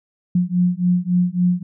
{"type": "beating tone pair", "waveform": "sine", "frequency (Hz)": [176.8, 180.4], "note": ["F3", "F#3"], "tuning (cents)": [22, -44], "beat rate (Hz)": 3.6, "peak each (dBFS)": -18, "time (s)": [0.35, 1.63], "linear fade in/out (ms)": 5, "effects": []}